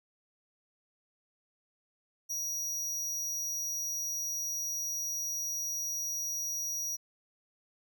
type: tone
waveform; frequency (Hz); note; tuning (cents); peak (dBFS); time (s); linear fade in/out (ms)
45% pulse; 5770; F#8; -44; -33; 2.29-6.97; 20
effects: none